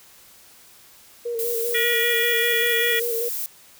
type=tone with vibrato; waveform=sine; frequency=466.2 Hz; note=A#4; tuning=in tune; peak=-24 dBFS; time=1.25-3.29 s; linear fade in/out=10 ms; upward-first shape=square; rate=5.1 Hz; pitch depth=32 cents each way
type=noise; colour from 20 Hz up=violet; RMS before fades=-28 dBFS; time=1.39-3.46 s; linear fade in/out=0 ms
type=harmonic tone; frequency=480 Hz; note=B4; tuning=49 cents flat; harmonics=3 / 4 / 5 / 6 / 7; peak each=-32 / -22 / -27 / -35 / -26 dBFS; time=1.74-3 s; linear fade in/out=10 ms
effects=white hiss -50 dBFS RMS until 3.79 s